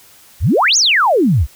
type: exponential two-way sweep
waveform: sine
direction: up then down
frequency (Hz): 58.27 to 7040 to 58.27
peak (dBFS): -9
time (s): 0.4-1.47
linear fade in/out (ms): 50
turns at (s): 0.77
effects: white hiss -45 dBFS RMS until 1.55 s